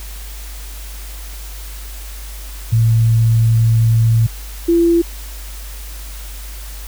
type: tone pair in turn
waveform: sine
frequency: 113.7 / 339.1 Hz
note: A#2 / E4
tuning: -43 / +49 cents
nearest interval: octave + perfect fifth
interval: 1892 cents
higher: second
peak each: -9 dBFS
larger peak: neither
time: 2.72-4.27 / 4.68-5.02 s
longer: first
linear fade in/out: 10 ms
effects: added 50 Hz sine -28 dBFS peak until 6.87 s + white hiss -36 dBFS RMS until 6.87 s